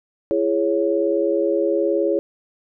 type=chord; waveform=sine; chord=C# minor; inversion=first; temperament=equal with one note detuned; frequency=336.2 / 415.3 / 554.4 Hz; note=E4 / G#4 / C#5; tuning=+34 / 0 / 0 cents; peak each=-21 dBFS; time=0.31-2.19 s; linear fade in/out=0 ms; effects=none